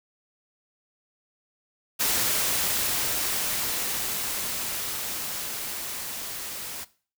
white noise with level ramp, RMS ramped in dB -24 to -36 dBFS, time 1.99-6.85 s, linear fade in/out 20 ms, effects noise-tail reverb RT60 0.4 s tail -18 dB re dry

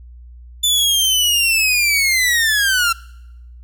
sawtooth linear sweep, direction down, 3520 to 1344 Hz, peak -10 dBFS, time 0.63-2.93 s, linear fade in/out 10 ms, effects noise-tail reverb RT60 0.9 s tail -24 dB re dry + added 60 Hz sine -36 dBFS peak until 3.63 s

